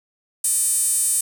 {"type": "tone with high-pass filter", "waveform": "sawtooth", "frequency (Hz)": 610, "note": "D#5", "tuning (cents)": -34, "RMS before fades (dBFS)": -20, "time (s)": [0.44, 1.21], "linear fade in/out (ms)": 5, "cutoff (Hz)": 8900, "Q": 6, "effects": []}